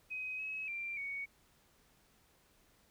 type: tone with pitch steps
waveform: sine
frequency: 2521 / 2563 / 2365 / 2232 Hz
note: D#7 / E7 / D7 / C#7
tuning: +22 / -49 / +12 / +11 cents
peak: -38 dBFS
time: 0.1-1.26 s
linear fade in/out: 20 ms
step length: 290 ms
effects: pink hiss -69 dBFS RMS until 2.9 s